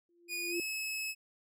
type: tone with exponential growth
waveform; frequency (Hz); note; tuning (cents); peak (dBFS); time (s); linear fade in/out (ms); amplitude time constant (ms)
sine; 345; F4; -21; -31; 0.09-0.6; 2; 110
type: tone with pitch glide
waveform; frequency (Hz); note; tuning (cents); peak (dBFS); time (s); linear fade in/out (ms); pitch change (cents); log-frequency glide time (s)
sawtooth; 2459 to 2584; D#7 to E7; -21 to -35; -32; 0.28-1.15; 50; +86; 0.5-0.56
effects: none